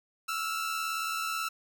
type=tone pair together; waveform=sawtooth; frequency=1318.5 / 1396.9 Hz; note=E6 / F6; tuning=0 / 0 cents; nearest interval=minor second; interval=100 cents; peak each=-28 / -34 dBFS; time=0.28-1.49 s; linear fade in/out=10 ms; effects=none